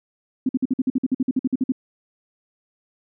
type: tone bursts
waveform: sine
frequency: 258.7 Hz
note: C4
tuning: 19 cents flat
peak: -16 dBFS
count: 16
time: 0.46-1.721 s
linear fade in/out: 5 ms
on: 31 ms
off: 51 ms
effects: none